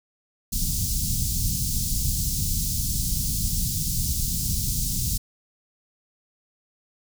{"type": "band-stop noise", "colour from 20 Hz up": "pink", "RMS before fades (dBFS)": -25, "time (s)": [0.52, 5.18], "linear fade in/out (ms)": 10, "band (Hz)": [180, 5000], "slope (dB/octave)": 24, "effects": []}